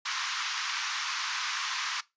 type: band-pass noise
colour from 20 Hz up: pink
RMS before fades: -33 dBFS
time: 0.05-2.01 s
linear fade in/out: 10 ms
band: 1000 to 6500 Hz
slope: 48 dB/octave
effects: noise-tail reverb RT60 0.2 s tail -19 dB re dry + resampled to 16000 Hz